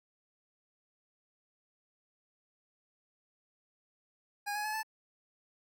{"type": "tone with pitch steps", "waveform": "25% pulse", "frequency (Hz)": [820, 837.7, 855.8, 874.3], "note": ["G#5", "G#5", "A5", "A5"], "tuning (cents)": [-22, 15, -48, -11], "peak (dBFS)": -30, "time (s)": [4.46, 4.832], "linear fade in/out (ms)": 20, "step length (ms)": 93, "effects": []}